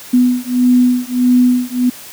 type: beating tone pair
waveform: sine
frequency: 247.7 / 249.3 Hz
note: B3 / B3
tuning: +5 / +16 cents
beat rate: 1.6 Hz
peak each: -12 dBFS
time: 0.13-1.9 s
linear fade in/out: 10 ms
effects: white hiss -34 dBFS RMS until 2.12 s + high-pass 60 Hz 12 dB/octave